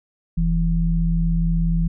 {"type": "tone pair together", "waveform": "sine", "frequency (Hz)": [41.68, 166.3], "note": ["E1", "E3"], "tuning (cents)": [20, 16], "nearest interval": "2 octaves", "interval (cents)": 2396, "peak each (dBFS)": -19, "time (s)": [0.37, 1.88], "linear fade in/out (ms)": 10, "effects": []}